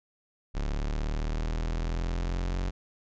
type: exponential sweep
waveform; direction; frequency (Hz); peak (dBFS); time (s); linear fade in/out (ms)
40% pulse; up; 35.46 to 45.72; -27; 0.54-2.71; 20
effects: resampled to 16000 Hz